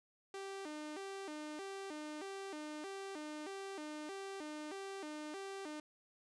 sawtooth tone with vibrato, 344 Hz, F4, 26 cents flat, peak -40 dBFS, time 0.34-5.8 s, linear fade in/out 2 ms, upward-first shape square, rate 1.6 Hz, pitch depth 220 cents each way, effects resampled to 22050 Hz

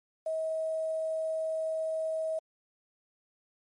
sine tone with quantisation, 639 Hz, D#5, 46 cents sharp, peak -29 dBFS, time 0.26-2.39 s, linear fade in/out 5 ms, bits 9, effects MP3 48 kbps

